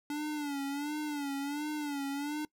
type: tone with vibrato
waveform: square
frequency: 289.6 Hz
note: D4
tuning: 24 cents flat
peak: -34 dBFS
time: 0.1-2.45 s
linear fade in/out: 2 ms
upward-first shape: sine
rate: 1.4 Hz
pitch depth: 79 cents each way
effects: noise-tail reverb RT60 0.1 s tail -22 dB re dry